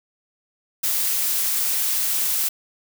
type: noise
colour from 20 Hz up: blue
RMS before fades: -22 dBFS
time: 0.83-2.49 s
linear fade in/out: 10 ms
effects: none